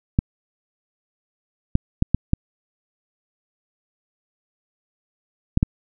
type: clicks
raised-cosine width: 5 ms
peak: -3 dBFS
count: 7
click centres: 0.189 / 1.754 / 2.024 / 2.146 / 2.334 / 5.574 / 5.629 s
effects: none

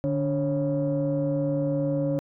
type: tone cluster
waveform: sine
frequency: 148.5 / 288.9 / 547 Hz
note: D3 / D4 / C#5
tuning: +20 / -28 / -23 cents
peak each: -26 dBFS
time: 0.04-2.19 s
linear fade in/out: 0 ms
effects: tanh soft clip ceiling -17 dBFS

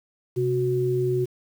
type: tone pair together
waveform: sine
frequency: 130 / 367.7 Hz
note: C3 / F#4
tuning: -11 / -11 cents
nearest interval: octave + tritone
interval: 1800 cents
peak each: -25 / -22 dBFS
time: 0.36-1.26 s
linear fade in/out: 20 ms
effects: 8-bit

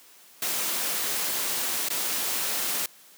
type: noise with dropouts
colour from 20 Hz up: white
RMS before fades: -28 dBFS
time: 0.42-2.86 s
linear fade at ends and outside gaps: 2 ms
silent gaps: 1.887-1.902 s
effects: white hiss -53 dBFS RMS until 3.17 s + high-pass 200 Hz 12 dB/octave

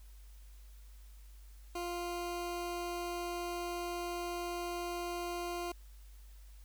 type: tone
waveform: 20% pulse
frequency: 349.2 Hz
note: F4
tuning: in tune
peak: -32 dBFS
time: 1.75-5.72 s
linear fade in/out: 5 ms
effects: added 50 Hz sine -51 dBFS peak until 6.64 s + white hiss -66 dBFS RMS until 6.64 s

